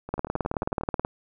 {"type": "two click trains", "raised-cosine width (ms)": 1, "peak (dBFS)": [-23, -11], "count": [9, 18], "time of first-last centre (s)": [[0.09, 0.811], [0.14, 1.049]], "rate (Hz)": [11.1, 18.7], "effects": []}